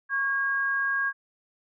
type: tone pair together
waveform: sine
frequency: 1108.7 / 1627.6 Hz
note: C#6 / G#6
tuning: 0 / -35 cents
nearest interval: perfect fifth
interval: 665 cents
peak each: -32 / -24 dBFS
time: 0.09-1.13 s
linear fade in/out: 50 ms
effects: none